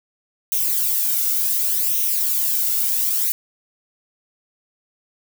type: noise with flanger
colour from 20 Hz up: violet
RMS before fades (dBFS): -20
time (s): 0.52-3.32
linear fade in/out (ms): 0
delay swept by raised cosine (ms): 0.32 to 1.42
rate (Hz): 0.68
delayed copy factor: +0.6
effects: none